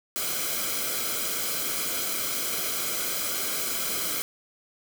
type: noise with comb filter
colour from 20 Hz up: white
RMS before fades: -29 dBFS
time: 0.16-4.22 s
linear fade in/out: 0 ms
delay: 1.1 ms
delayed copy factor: -0.7
effects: none

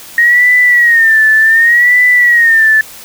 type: tone with vibrato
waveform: sine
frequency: 1864.7 Hz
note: A#6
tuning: in tune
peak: -4 dBFS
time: 0.18-2.81 s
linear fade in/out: 2 ms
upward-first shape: sine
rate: 0.67 Hz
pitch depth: 110 cents each way
effects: white hiss -32 dBFS RMS until 3.04 s

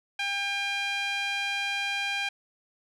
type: tone with band-pass filter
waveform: sawtooth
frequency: 800 Hz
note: G5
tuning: 35 cents sharp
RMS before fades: -30 dBFS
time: 0.19-2.29 s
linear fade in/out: 5 ms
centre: 2600 Hz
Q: 2
effects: none

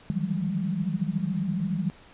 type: tone cluster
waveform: sine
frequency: 152.8 / 161.3 / 176.4 / 189.4 / 203.5 Hz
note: D#3 / E3 / F3 / F#3 / G#3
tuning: -31 / -37 / +18 / +41 / -35 cents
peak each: -37 / -31 / -32 / -30 / -31 dBFS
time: 0.1-1.9 s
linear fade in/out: 0 ms
effects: pink hiss -52 dBFS RMS until 2.13 s + resampled to 8000 Hz

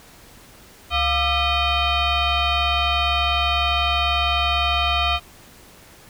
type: tone with frequency modulation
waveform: sine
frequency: 1198 Hz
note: D6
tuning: 34 cents sharp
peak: -17 dBFS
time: 0.9-5.2 s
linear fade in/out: 50 ms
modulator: 634 Hz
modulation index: 3.8
effects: pink hiss -47 dBFS RMS until 6.09 s

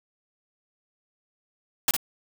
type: noise with echo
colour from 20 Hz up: white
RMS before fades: -21 dBFS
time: 1.88-1.91 s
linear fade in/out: 2 ms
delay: 56 ms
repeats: 1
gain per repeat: -5 dB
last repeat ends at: 1.966 s
effects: none

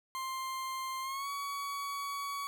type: tone with pitch glide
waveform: 40% pulse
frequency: 1052 to 1127.5 Hz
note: C6 to C#6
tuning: +9 to +29 cents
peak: -35 dBFS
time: 0.15-2.47 s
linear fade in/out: 0 ms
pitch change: +120 cents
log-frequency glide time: 1.02-1.29 s
effects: 11-bit

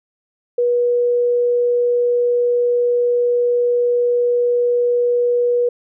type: tone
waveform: sine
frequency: 484.2 Hz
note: B4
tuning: 34 cents flat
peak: -13 dBFS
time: 0.58-5.69 s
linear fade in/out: 5 ms
effects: none

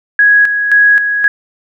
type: tone with tremolo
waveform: sine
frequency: 1663 Hz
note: G#6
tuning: 2 cents sharp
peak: -4 dBFS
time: 0.19-1.28 s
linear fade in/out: 2 ms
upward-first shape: square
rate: 1.9 Hz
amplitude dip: 55%
effects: none

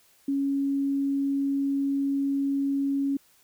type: tone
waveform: sine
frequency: 277.2 Hz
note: C#4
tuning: in tune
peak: -23 dBFS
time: 0.28-3.17 s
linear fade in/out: 5 ms
effects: white hiss -61 dBFS RMS until 3.43 s

